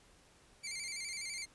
15% pulse tone with vibrato, 2208 Hz, C#7, 7 cents flat, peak -33 dBFS, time 0.63-1.46 s, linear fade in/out 20 ms, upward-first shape square, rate 12 Hz, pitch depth 75 cents each way, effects pink hiss -64 dBFS RMS until 1.54 s + resampled to 24000 Hz

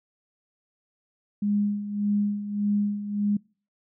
sine tone with tremolo, 205.4 Hz, G#3, 19 cents flat, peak -20 dBFS, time 1.42-3.37 s, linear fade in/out 5 ms, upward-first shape sine, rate 1.7 Hz, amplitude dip 70%, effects noise-tail reverb RT60 0.4 s tail -26 dB re dry

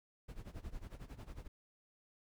brown noise with tremolo, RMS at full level -45 dBFS, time 0.28-1.48 s, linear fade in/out 10 ms, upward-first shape sine, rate 11 Hz, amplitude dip 85%, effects none

